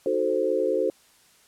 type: chord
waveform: sine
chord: D# diminished seventh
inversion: none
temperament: equal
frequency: 311.1 / 370 / 440 / 523.3 Hz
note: D#4 / F#4 / A4 / C5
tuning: 0 / 0 / 0 / 0 cents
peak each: -31 / -27 / -26 / -25 dBFS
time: 0.06-0.9 s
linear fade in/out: 2 ms
effects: white hiss -58 dBFS RMS until 1.47 s + low-pass 11000 Hz 12 dB/octave